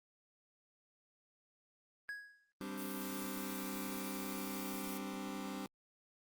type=tone with exponential decay; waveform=triangle; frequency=1661.2 Hz; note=G#6; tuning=in tune; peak=-36 dBFS; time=2.09-2.52 s; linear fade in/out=0 ms; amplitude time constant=93 ms
type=chord; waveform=sawtooth; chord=G suspended fourth; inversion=none; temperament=just; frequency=196 / 261.3 / 294 Hz; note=G3 / C4 / D4; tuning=0 / -2 / +2 cents; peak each=-40 / -42 / -42 dBFS; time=2.61-5.66 s; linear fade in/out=0 ms
type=noise; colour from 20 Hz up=blue; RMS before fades=-48 dBFS; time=2.77-4.99 s; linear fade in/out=20 ms
effects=Opus 24 kbps